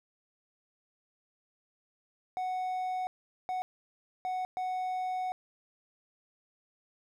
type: tone bursts at uneven times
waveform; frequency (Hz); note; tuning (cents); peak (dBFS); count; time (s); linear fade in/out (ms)
triangle; 740; F#5; 0; -29; 4; 2.37-3.07 / 3.49-3.62 / 4.25-4.45 / 4.57-5.32; 0
effects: none